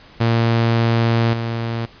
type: tone with level steps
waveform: sawtooth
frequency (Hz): 115.5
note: A#2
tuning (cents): -16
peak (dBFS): -10 / -17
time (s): 0.2-1.86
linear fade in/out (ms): 10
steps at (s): 1.33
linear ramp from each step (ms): 2
effects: pink hiss -45 dBFS RMS until 2 s + resampled to 11025 Hz